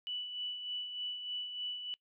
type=tone with tremolo; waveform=sine; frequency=2965 Hz; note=F#7; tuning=3 cents sharp; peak=-35 dBFS; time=0.07-1.94 s; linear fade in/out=0 ms; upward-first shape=sine; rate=3.3 Hz; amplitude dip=50%; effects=noise-tail reverb RT60 0.1 s tail -23 dB re dry